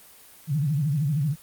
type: tone with vibrato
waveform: sine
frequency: 146.83 Hz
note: D3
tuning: in tune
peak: -21 dBFS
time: 0.47-1.36 s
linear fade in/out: 50 ms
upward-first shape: sine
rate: 13 Hz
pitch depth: 170 cents each way
effects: white hiss -50 dBFS RMS until 1.42 s + Opus 24 kbps